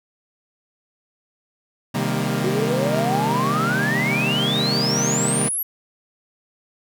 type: chord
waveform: sawtooth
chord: C minor seventh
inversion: none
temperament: equal with one note detuned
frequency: 130.81 / 155.56 / 199.31 / 233.1 Hz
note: C3 / Eb3 / G3 / Bb3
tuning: 0 / 0 / +29 / 0 cents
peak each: -22 dBFS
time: 1.94-5.49 s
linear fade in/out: 10 ms
type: exponential sweep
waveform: sine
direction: up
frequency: 360.4 to 11840 Hz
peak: -21 dBFS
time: 2.44-5.63 s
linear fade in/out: 5 ms
effects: none